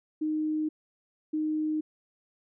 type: tone pair in turn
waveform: sine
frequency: 308.9 / 308.9 Hz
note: D#4 / D#4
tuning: -12 / -12 cents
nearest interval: unison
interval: 0 cents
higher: neither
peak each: -26 / -26 dBFS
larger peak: neither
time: 0.21-0.69 / 1.33-1.81 s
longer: neither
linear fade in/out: 10 ms
effects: none